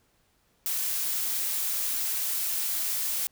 blue noise, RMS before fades -29 dBFS, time 0.66-3.27 s, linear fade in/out 0 ms, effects pink hiss -68 dBFS RMS until 3.31 s

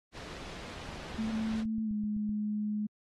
pink noise, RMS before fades -44 dBFS, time 0.12-1.65 s, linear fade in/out 50 ms
click train, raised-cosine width 5 ms, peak -34 dBFS, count 12, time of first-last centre 0.89-2.293 s, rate 7.84 Hz
sine tone with pitch glide, 220.7 to 210.5 Hz, A3 to G#3, +5 to +24 cents, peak -30 dBFS, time 1.18-2.87 s, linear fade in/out 10 ms, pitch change -81 cents, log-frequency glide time 1.84-1.91 s
effects low-pass 5000 Hz 12 dB/octave + AAC 32 kbps

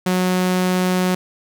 sawtooth tone, 183.1 Hz, F#3, 18 cents flat, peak -12 dBFS, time 0.06-1.15 s, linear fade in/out 5 ms, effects none

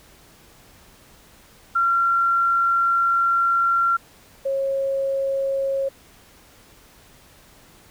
sine tone pair in turn, 1371 / 544.1 Hz, F6 / C#5, -32 / -32 cents, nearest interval octave + major third, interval 1600 cents, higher first, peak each -16 / -20 dBFS, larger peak first, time 1.75-3.97 / 4.45-5.89 s, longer first, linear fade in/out 10 ms, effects pink hiss -51 dBFS RMS until 7.9 s

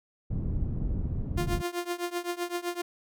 pink low-pass noise, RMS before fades -30 dBFS, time 0.3-1.62 s, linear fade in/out 10 ms, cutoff 180 Hz, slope 12 dB/octave
sawtooth tone with tremolo, 350 Hz, F4, 4 cents sharp, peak -23 dBFS, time 1.37-2.82 s, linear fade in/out 10 ms, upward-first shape triangle, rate 7.8 Hz, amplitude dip 95%
effects none

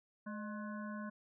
harmonic tone with a mistuned harmonic, 212.5 Hz, G#3, 40 cents sharp, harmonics 1 / 3 / 5 / 7 / 8, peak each -42 / -51 / -50 / -51 / -58 dBFS, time 0.26-1.1 s, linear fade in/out 10 ms, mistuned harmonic 3, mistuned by -74 cents, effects none

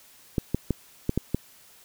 clicks, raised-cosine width 3 ms, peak -10 dBFS, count 6, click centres 0.382 / 0.546 / 0.707 / 1.094 / 1.176 / 1.346 s, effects white hiss -54 dBFS RMS until 1.84 s

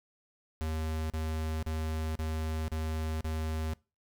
square tone bursts, 79 Hz, D#2, 27 cents sharp, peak -32 dBFS, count 6, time 0.61-3.735 s, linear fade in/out 0 ms, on 490 ms, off 37 ms, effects noise-tail reverb RT60 0.3 s tail -24 dB re dry

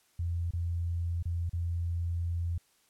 sine tone with dropouts, 85.4 Hz, F2, 38 cents flat, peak -29 dBFS, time 0.19-2.58 s, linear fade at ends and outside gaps 5 ms, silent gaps 0.509-0.534 / 1.227-1.254 / 1.495-1.532 s, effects white hiss -68 dBFS RMS until 2.89 s + low-pass 12000 Hz 12 dB/octave

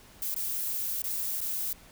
violet noise with dropouts, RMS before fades -32 dBFS, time 0.22-1.73 s, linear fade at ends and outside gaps 2 ms, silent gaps 0.344-0.362 / 1.02-1.04 / 1.406-1.413 s, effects pink hiss -54 dBFS RMS until 1.91 s

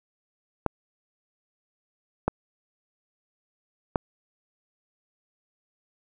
clicks, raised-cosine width 1 ms, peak -8 dBFS, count 3, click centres 0.663 / 2.28 / 3.958 s, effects none

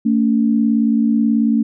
sine tone pair together, 224.6 / 283 Hz, A3 / C#4, +36 / +36 cents, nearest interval major third, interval 400 cents, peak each -13 / -18 dBFS, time 0.05-1.63 s, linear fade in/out 10 ms, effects none

